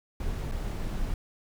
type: noise with dropouts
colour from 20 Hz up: brown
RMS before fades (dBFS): -31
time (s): 0.2-1.14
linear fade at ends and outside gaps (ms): 2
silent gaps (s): 0.514-0.52
effects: none